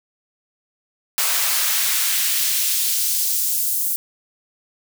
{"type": "noise with high-pass filter sweep", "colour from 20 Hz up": "white", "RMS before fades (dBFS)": -20, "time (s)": [1.18, 3.96], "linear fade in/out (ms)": 0, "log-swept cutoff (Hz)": [720, 10000], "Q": 0.76, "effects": []}